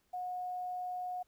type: tone with quantisation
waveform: sine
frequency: 726 Hz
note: F#5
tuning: 33 cents flat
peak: -36 dBFS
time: 0.13-1.23 s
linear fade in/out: 10 ms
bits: 11
effects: pink hiss -75 dBFS RMS until 1.27 s